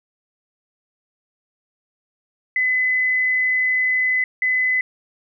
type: tone bursts at uneven times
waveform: sine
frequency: 2017 Hz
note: B6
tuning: 36 cents sharp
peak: -16 dBFS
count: 2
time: 2.56-4.24 / 4.42-4.81 s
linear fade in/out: 2 ms
effects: none